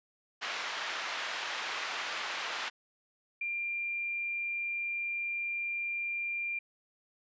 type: band-pass noise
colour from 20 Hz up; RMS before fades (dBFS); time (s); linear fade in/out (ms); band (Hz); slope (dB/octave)
pink; -37; 0.41-2.7; 20; 1100 to 3600; 12
type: tone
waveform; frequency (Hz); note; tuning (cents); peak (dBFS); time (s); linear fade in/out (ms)
sine; 2385; D7; +26; -32; 3.41-6.59; 5
effects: resampled to 16000 Hz